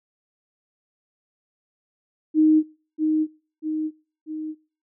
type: tone with echo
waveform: sine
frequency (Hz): 311.1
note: D#4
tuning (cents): 0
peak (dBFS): -13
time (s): 2.34-2.63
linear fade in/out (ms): 50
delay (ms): 640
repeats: 3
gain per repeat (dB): -5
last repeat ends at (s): 4.55
effects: noise-tail reverb RT60 0.4 s tail -23 dB re dry